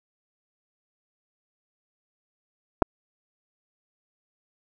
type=clicks; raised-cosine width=1 ms; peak=-4 dBFS; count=2; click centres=2.821 / 2.824 s; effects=none